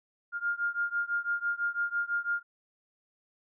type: beating tone pair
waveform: sine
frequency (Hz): 1406 / 1412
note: F6 / F6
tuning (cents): +11 / +19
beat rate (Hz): 6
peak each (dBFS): -31 / -32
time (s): 0.32-2.43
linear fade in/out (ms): 50
effects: none